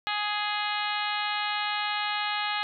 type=harmonic tone; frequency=416.8 Hz; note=G#4; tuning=6 cents sharp; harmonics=2 / 3 / 4 / 5 / 6 / 7 / 8 / 9 / 10; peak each=-32 / -34 / -35 / -36 / -37 / -37 / -38 / -39 / -39 dBFS; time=0.07-2.63 s; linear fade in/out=0 ms; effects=none